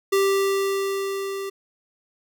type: tone with level ramp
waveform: square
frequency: 392 Hz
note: G4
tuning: in tune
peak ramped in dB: -17 to -29 dBFS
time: 0.12-1.5 s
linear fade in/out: 10 ms
effects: none